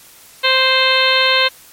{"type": "harmonic tone with a mistuned harmonic", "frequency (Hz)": 523, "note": "C5", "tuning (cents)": -1, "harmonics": [1, 2, 3, 4, 5, 6, 7, 8], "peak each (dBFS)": [-19, -19, -19, -19, -19, -19, -19, -19], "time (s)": [0.43, 1.49], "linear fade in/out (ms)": 20, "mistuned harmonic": 6, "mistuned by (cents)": -19, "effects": ["white hiss -43 dBFS RMS until 1.72 s", "MP3 64 kbps"]}